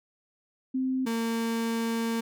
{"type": "tone pair in turn", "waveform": ["sine", "35% pulse"], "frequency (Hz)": [260.4, 228.6], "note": ["C4", "A#3"], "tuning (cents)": [-8, -34], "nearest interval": "major second", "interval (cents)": 226, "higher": "first", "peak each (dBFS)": -25, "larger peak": "neither", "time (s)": [[0.74, 1.06], [1.06, 2.21]], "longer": "second", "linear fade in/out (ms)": 10, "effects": []}